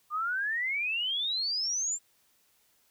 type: exponential sweep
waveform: sine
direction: up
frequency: 1188 to 7459 Hz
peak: -28 dBFS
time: 0.1-1.99 s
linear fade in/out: 50 ms
effects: white hiss -68 dBFS RMS until 2.9 s